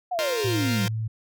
sine exponential sweep, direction down, 752 to 180 Hz, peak -24 dBFS, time 0.11-0.87 s, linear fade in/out 10 ms
5% pulse chord, F suspended fourth, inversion none, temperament equal, 349.2 / 466.2 / 523.3 Hz, F4 / Bb4 / C5, 0 / 0 / 0 cents, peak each -21 dBFS, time 0.19-0.88 s, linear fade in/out 0 ms
sine tone with vibrato, 110.4 Hz, A2, 6 cents sharp, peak -25 dBFS, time 0.44-1.08 s, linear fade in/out 10 ms, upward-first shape triangle, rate 4.1 Hz, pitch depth 11 cents each way
effects none

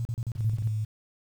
sine tone bursts, 116.54 Hz, A#2, in tune, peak -27 dBFS, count 8, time 0-0.674 s, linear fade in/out 0 ms, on 51 ms, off 38 ms
sine tone, 108 Hz, A2, 32 cents flat, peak -26 dBFS, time 0.35-0.85 s, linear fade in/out 10 ms
effects 9-bit

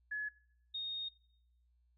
sine tone pair in turn, 1700 / 3710 Hz, G#6 / A#7, +40 / -9 cents, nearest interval octave + major second, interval 1351 cents, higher second, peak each -36 / -37 dBFS, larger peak first, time 0.11-0.29 / 0.74-1.09 s, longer second, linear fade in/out 10 ms, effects noise-tail reverb RT60 0.7 s tail -21 dB re dry + added 60 Hz sine -69 dBFS peak until 1.97 s

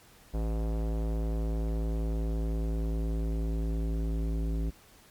square tone with low-pass filter sweep, 55 Hz, A1, in tune, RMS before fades -30 dBFS, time 0.33-4.71 s, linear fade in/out 20 ms, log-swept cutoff 630 to 330 Hz, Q 1.2, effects pink hiss -57 dBFS RMS until 5.1 s + MP3 96 kbps

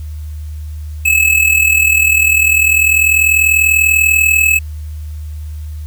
square tone with amplitude modulation, 2592 Hz, E7, 30 cents flat, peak -6 dBFS, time 1.05-4.59 s, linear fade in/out 10 ms, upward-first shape sine, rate 40.2 Hz, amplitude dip 65%, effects added 76 Hz sine -22 dBFS peak until 5.86 s + white hiss -47 dBFS RMS until 5.86 s

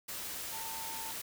sine tone in noise, 898 Hz, A5, 35 cents sharp, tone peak -44 dBFS, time 0.52-1.12 s, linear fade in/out 10 ms, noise white, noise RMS -41 dBFS, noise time 0.08-1.22 s, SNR -6 dB, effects none

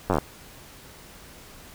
slowing click train, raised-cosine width 1 ms, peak -8 dBFS, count 8, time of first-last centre 0.1-0.184 s, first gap 10 ms, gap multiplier 1.06, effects pink hiss -47 dBFS RMS until 1.74 s

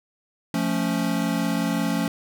square chord, F augmented, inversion none, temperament equal, 174.61 / 220 / 277.2 Hz, F3 / A3 / C#4, 0 / 0 / 0 cents, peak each -27 dBFS, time 0.54-2.08 s, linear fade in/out 2 ms, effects none

